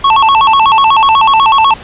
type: tone with vibrato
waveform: square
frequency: 987.8 Hz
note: B5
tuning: in tune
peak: -5 dBFS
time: 0.04-1.74 s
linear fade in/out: 5 ms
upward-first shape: square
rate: 8.1 Hz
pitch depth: 190 cents each way
effects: pink hiss -30 dBFS RMS until 1.83 s + resampled to 8000 Hz